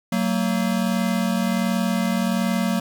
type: tone pair together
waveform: square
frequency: 187.06 / 228.4 Hz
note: F#3 / A#3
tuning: +19 / -35 cents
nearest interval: minor third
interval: 346 cents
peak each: -23 dBFS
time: 0.12-2.8 s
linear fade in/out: 5 ms
effects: 8-bit